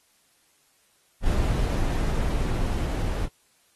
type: noise with level ramp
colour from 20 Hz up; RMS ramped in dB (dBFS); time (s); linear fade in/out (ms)
brown; -23 to -26; 1.22-3.29; 50
effects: white hiss -64 dBFS RMS until 3.75 s + AAC 32 kbps